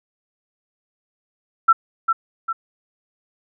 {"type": "tone with echo", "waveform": "sine", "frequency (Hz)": 1340, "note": "E6", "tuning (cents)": 28, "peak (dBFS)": -8, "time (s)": [1.68, 1.73], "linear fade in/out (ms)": 10, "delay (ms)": 400, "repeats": 2, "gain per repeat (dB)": -6, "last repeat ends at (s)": 2.53, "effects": []}